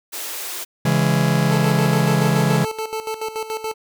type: high-pass noise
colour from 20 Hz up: white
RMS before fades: -29 dBFS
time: 0.12-0.65 s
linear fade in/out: 20 ms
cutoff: 280 Hz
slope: 96 dB/octave
type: chord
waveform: 45% pulse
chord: C# minor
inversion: none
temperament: just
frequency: 138.59 / 166.31 / 207.9 Hz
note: C#3 / E3 / G#3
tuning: 0 / +16 / +2 cents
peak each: -19 / -19 / -22 dBFS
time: 0.85-2.65 s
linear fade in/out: 5 ms
type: tone with tremolo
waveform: 25% pulse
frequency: 439.6 Hz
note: A4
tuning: 2 cents flat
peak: -19 dBFS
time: 1.5-3.74 s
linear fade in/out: 20 ms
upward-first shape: square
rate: 7 Hz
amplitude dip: 70%
effects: none